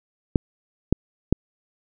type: clicks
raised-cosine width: 3 ms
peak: -3 dBFS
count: 3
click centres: 0.358 / 0.926 / 1.326 s
effects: none